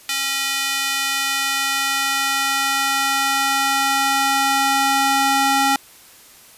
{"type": "tone with high-pass filter sweep", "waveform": "square", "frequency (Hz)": 273.3, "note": "C#4", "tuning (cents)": -24, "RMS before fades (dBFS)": -19, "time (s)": [0.09, 5.76], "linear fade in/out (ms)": 2, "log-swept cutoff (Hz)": [2400, 650], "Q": 0.94, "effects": ["white hiss -46 dBFS RMS until 6.57 s", "resampled to 32000 Hz"]}